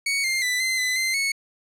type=tone with pitch steps; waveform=sawtooth; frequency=2232 / 2106 / 1991 / 2064 / 2012 / 2075 / 2205 Hz; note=C#7 / C7 / B6 / C7 / B6 / C7 / C#7; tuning=+11 / +11 / +14 / -24 / +32 / -15 / -10 cents; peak=-18 dBFS; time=0.06-1.32 s; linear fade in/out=5 ms; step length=180 ms; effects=low-pass 11000 Hz 12 dB/octave